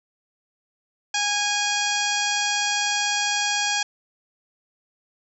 harmonic tone with a mistuned harmonic, 822 Hz, G#5, 18 cents flat, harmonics 1 / 2 / 3 / 4 / 5 / 6 / 7 / 8 / 9, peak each -28 / -28 / -29 / -29 / -32 / -32 / -29 / -33 / -34 dBFS, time 1.14-3.83 s, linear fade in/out 5 ms, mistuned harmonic 5, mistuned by +100 cents, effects none

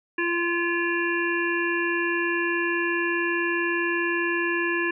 harmonic tone with a mistuned harmonic, 343.1 Hz, F4, 31 cents flat, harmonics 1 / 3 / 5 / 7 / 8, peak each -26 / -32 / -26 / -33 / -33 dBFS, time 0.18-4.91 s, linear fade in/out 5 ms, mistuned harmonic 3, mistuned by +16 cents, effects none

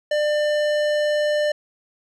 sine tone with tanh clipping, 597 Hz, D5, 28 cents sharp, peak -20 dBFS, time 0.11-1.52 s, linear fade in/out 5 ms, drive 17 dB, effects none

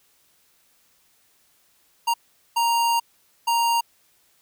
square tone bursts at uneven times, 933 Hz, A#5, 1 cent sharp, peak -19 dBFS, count 3, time 2.07-2.14 / 2.56-3 / 3.47-3.81 s, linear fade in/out 10 ms, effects white hiss -62 dBFS RMS until 4.41 s

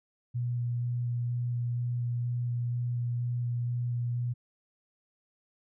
sine tone with vibrato, 120.9 Hz, B2, 36 cents flat, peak -28 dBFS, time 0.34-4.34 s, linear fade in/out 20 ms, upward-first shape square, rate 2.1 Hz, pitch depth 8 cents each way, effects none

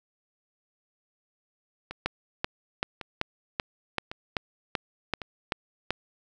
two click trains, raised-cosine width 0.3 ms, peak -20 / -10 dBFS, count 4 / 11, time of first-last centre 1.91-5.218 / 2.06-5.906 s, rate 0.907 / 2.6 Hz, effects none

